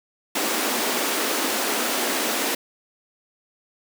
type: high-pass noise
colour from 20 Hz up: pink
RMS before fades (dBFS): -24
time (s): 0.35-2.55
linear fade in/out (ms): 5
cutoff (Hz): 230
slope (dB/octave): 48
effects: none